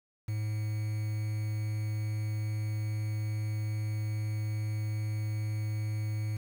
triangle tone with quantisation, 107.2 Hz, A2, 45 cents flat, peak -28 dBFS, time 0.28-6.37 s, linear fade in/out 5 ms, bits 8, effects none

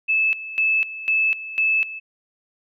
sine tone with tremolo, 2614 Hz, E7, 15 cents flat, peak -16 dBFS, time 0.08-2 s, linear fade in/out 20 ms, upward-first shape square, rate 2 Hz, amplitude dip 80%, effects none

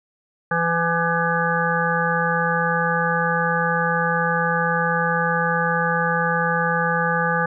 harmonic tone with a mistuned harmonic, 167.8 Hz, E3, 31 cents sharp, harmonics 1 / 3 / 5 / 7 / 9 / 10, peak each -25 / -25 / -25 / -25 / -25 / -25 dBFS, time 0.51-7.46 s, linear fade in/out 5 ms, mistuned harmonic 7, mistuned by +30 cents, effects none

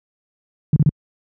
sine tone bursts, 149.5 Hz, D3, 31 cents sharp, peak -9 dBFS, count 3, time 0.73-0.892 s, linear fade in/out 2 ms, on 32 ms, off 33 ms, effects high-pass 60 Hz 12 dB/octave

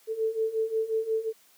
sine beating tone pair, 440 / 445.6 Hz, A4 / A4, 0 / +22 cents, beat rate 5.6 Hz, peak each -30 / -27 dBFS, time 0.07-1.33 s, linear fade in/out 50 ms, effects white hiss -60 dBFS RMS until 1.57 s + high-pass 200 Hz 12 dB/octave

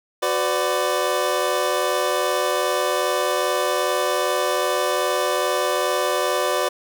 25% pulse chord, B minor, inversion second, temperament equal with one note detuned, 370 / 504.8 / 587.3 Hz, F#4 / B4 / D5, 0 / +38 / 0 cents, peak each -22 / -20 / -19 dBFS, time 0.22-6.69 s, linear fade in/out 10 ms, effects none

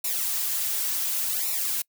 blue noise with flanger, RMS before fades -27 dBFS, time 0.04-1.82 s, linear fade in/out 5 ms, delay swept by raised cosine 0.62 to 5.52 ms, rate 0.69 Hz, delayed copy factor -0.8, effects noise-tail reverb RT60 0.1 s tail -26 dB re dry

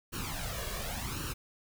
pink noise with flanger, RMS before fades -37 dBFS, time 0.12-1.34 s, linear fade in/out 20 ms, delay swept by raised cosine 0.7 to 1.8 ms, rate 0.9 Hz, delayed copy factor +0.75, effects none

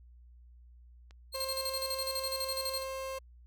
clicks, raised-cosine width 0.2 ms, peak -38 / -36 dBFS, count 2, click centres 1.109 / 1.42 s
sawtooth tone with tremolo, 4216 Hz, C8, 12 cents sharp, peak -30 dBFS, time 1.32-2.85 s, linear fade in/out 50 ms, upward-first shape square, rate 12 Hz, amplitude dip 75%
30% pulse tone, 531 Hz, C5, 25 cents sharp, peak -34 dBFS, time 1.34-3.19 s, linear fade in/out 10 ms
effects added 60 Hz sine -53 dBFS peak until 3.46 s

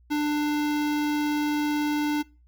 square tone with notch filter, 297 Hz, D4, 20 cents sharp, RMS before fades -25 dBFS, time 0.1-2.23 s, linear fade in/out 20 ms, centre 8700 Hz, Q 1.1, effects noise-tail reverb RT60 0.3 s tail -23 dB re dry + added 60 Hz sine -54 dBFS peak until 2.47 s

